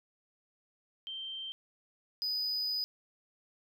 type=tone pair in turn; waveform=sine / triangle; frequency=3136 / 4978 Hz; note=G7 / D#8; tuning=0 / 0 cents; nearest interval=minor sixth; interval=800 cents; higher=second; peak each=-38 / -30 dBFS; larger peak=second; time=1.07-1.52 / 2.22-2.84 s; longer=second; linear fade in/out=0 ms; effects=none